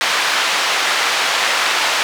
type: band-pass noise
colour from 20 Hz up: pink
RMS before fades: -17 dBFS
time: 0.01-2.03 s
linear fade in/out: 0 ms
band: 980 to 4800 Hz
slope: 12 dB/octave
effects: none